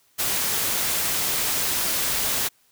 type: noise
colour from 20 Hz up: white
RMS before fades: -24 dBFS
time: 0.18-2.49 s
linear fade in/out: 20 ms
effects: white hiss -62 dBFS RMS until 2.71 s